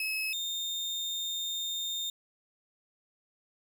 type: tone pair in turn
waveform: 35% pulse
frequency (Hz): 2576 / 3643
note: E7 / A#7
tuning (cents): -41 / -41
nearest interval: tritone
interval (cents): 600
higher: second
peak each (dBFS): -29 / -30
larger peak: first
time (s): 0-0.33 / 0.33-2.1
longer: second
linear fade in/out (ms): 2
effects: none